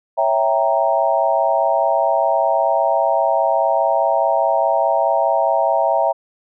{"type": "chord", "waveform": "sine", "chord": "C# diminished seventh", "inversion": "none", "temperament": "equal", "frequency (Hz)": [554.4, 659.3, 784, 932.3], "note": ["C#5", "E5", "G5", "Bb5"], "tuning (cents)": [0, 0, 0, 0], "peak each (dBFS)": [-21, -17, -20, -20], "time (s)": [0.17, 6.13], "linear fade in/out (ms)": 20, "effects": []}